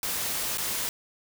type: noise with dropouts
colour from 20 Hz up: white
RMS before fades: -30 dBFS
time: 0.03-0.89 s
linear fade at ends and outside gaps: 1 ms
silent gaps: 0.574-0.582 s
effects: none